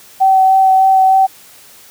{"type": "tone with vibrato", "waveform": "sine", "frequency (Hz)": 764, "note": "G5", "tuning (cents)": -45, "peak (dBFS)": -6, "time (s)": [0.2, 1.27], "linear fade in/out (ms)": 20, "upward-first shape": "sine", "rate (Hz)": 3.3, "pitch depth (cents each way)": 11, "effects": ["white hiss -41 dBFS RMS until 1.9 s", "high-pass 60 Hz 12 dB/octave"]}